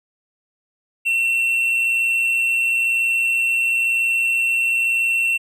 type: tone with amplitude modulation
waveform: triangle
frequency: 2707 Hz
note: E7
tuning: 45 cents sharp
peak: -13 dBFS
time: 1.05-5.38 s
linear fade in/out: 20 ms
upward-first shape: sine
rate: 121 Hz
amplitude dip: 35%
effects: none